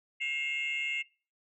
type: tone cluster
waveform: sine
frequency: 2138 / 2656 / 2799 Hz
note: C7 / E7 / F7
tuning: +37 / +12 / +3 cents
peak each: -31 / -36 / -35 dBFS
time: 0.2-1.03 s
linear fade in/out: 20 ms
effects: noise-tail reverb RT60 0.4 s tail -24 dB re dry + tanh soft clip ceiling -25 dBFS